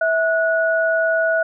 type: tone pair together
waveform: sine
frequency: 652 / 1463.7 Hz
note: E5 / F#6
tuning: -19 / -19 cents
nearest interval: octave + major second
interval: 1400 cents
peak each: -17 / -19 dBFS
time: 0.01-1.43 s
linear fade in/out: 5 ms
effects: none